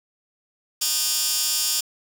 15% pulse tone with high-pass filter, 306.9 Hz, D#4, 24 cents flat, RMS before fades -23 dBFS, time 0.81-1.81 s, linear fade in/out 10 ms, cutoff 5500 Hz, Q 1.3, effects 7-bit

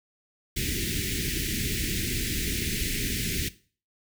pink band-stop noise, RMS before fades -29 dBFS, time 0.56-3.49 s, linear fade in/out 10 ms, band 400 to 1800 Hz, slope 48 dB/octave, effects noise-tail reverb RT60 0.4 s tail -17 dB re dry

